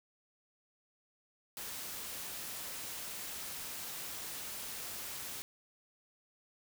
white noise, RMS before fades -43 dBFS, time 1.57-5.42 s, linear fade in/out 0 ms, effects none

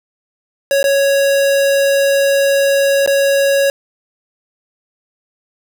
square tone with dropouts, 554.4 Hz, C#5, in tune, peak -11 dBFS, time 0.71-3.7 s, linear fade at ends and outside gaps 1 ms, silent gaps 0.829-0.841 / 3.062-3.075 s, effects none

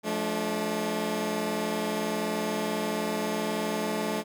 15% pulse chord, D minor, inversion first, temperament equal with one note detuned, 174.61 / 215.3 / 293.7 Hz, F3 / A3 / D4, 0 / -37 / 0 cents, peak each -29 / -23 / -28 dBFS, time 0.03-4.24 s, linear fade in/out 50 ms, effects none

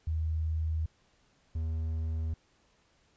sine / triangle tone pair in turn, 79.5 / 80.05 Hz, D#2 / D#2, +38 / +50 cents, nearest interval unison, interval 12 cents, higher second, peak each -28 dBFS, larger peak neither, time 0.07-0.86 / 1.55-2.34 s, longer neither, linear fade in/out 5 ms, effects pink hiss -68 dBFS RMS until 3.16 s + resampled to 16000 Hz

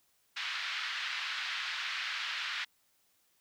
pink band-pass noise, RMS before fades -37 dBFS, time 0.36-2.65 s, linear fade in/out 10 ms, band 1400 to 4200 Hz, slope 24 dB/octave, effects white hiss -72 dBFS RMS until 3.4 s

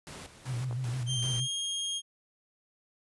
pink noise with tremolo, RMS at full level -44 dBFS, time 0.07-1.4 s, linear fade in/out 0 ms, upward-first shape square, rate 2.6 Hz, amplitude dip 65%
sine tone with vibrato, 124.5 Hz, B2, 14 cents sharp, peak -30 dBFS, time 0.45-1.48 s, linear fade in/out 50 ms, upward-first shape square, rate 6.3 Hz, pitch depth 67 cents each way
clicks, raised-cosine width 1 ms, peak -29 dBFS, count 2, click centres 0.711 / 0.727 s
sawtooth tone with pitch glide, 3158 to 3243 Hz, G7 to G#7, +12 to -42 cents, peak -28 dBFS, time 1.06-2.02 s, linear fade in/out 50 ms, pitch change +46 cents, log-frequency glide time 1.35-1.47 s
effects high-pass 60 Hz 12 dB/octave + resampled to 24000 Hz

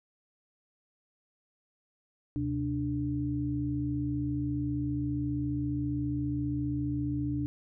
sine tone cluster, 73.4 / 128.2 / 293.3 Hz, D2 / C3 / D4, 0 / -35 / -2 cents, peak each -38 / -33 / -31 dBFS, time 2.36-7.46 s, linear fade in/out 0 ms, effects none

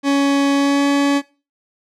40% pulse tone with pitch glide, 279.5 to 282.3 Hz, C#4 to C#4, +14 to +32 cents, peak -12 dBFS, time 0.03-1.22 s, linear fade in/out 50 ms, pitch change +18 cents, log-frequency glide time 0.53-0.87 s, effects noise-tail reverb RT60 0.3 s tail -18 dB re dry + low-pass 7000 Hz 12 dB/octave

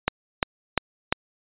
click train, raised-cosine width 0.3 ms, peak -3 dBFS, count 4, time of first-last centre 0.08-1.125 s, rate 2.87 Hz, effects resampled to 8000 Hz

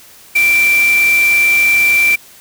sine tone in noise, 2349 Hz, D7, in tune, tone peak -8 dBFS, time 0.35-2.16 s, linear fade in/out 10 ms, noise white, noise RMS -23 dBFS, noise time 0.35-2.16 s, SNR +12 dB, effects white hiss -41 dBFS RMS until 2.4 s

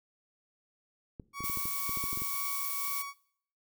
clicks, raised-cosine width 3 ms, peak -29 dBFS, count 12, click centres 1.198 / 1.406 / 1.441 / 1.498 / 1.573 / 1.655 / 1.894 / 1.973 / 2.04 / 2.13 / 2.174 / 2.22 s
30% pulse tone with tremolo, 1124 Hz, C#6, 24 cents sharp, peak -34 dBFS, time 1.33-3.14 s, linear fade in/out 50 ms, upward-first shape triangle, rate 2 Hz, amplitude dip 40%
violet noise, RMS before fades -35 dBFS, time 1.43-3.03 s, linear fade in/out 20 ms
effects noise-tail reverb RT60 0.6 s tail -19 dB re dry

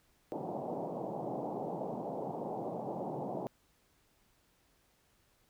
white band-pass noise, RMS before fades -39 dBFS, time 0.32-3.47 s, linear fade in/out 0 ms, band 130 to 840 Hz, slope 48 dB/octave, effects pink hiss -71 dBFS RMS until 5.49 s

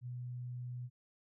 sine tone, 123.47 Hz, B2, in tune, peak -40 dBFS, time 0.01-0.9 s, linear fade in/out 50 ms, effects none

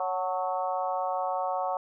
harmonic tone with a mistuned harmonic, 185 Hz, F#3, in tune, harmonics 3 / 4 / 5 / 6 / 7, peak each -33 / -30 / -34 / -35 / -41 dBFS, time 0-1.77 s, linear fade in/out 2 ms, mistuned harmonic 5, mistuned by -45 cents, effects none

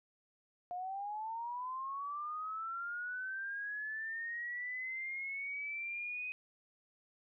sine linear sweep, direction up, 705 to 2513 Hz, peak -38 dBFS, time 0.71-6.32 s, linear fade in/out 0 ms, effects none

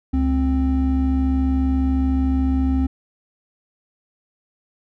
triangle tone pair together, 69.7 / 263.2 Hz, C#2 / C4, +10 / +10 cents, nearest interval octave + major seventh, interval 2300 cents, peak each -17 dBFS, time 0.13-2.87 s, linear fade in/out 10 ms, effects none

